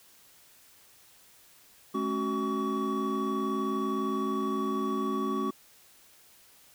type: tone cluster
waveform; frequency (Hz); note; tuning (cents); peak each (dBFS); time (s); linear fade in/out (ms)
triangle; 212.9 / 272.5 / 372.7 / 1131; G#3 / C#4 / F#4 / C#6; +43 / -29 / +13 / +34; -31; 1.94-5.51; 10
effects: tanh soft clip ceiling -16 dBFS + white hiss -58 dBFS RMS until 6.74 s